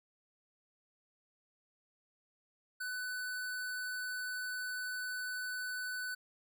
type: tone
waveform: square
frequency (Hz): 1498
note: F#6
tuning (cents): +21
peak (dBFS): -38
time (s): 2.8-6.15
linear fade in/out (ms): 10
effects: none